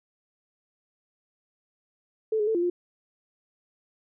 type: tone with pitch steps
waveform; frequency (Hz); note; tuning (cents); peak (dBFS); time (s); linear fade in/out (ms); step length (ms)
sine; 438.2 / 418.9 / 443.5 / 346.1 / 352.9; A4 / G#4 / A4 / F4 / F4; -7 / +15 / +14 / -16 / +18; -22; 2.32-2.7; 5; 76
effects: none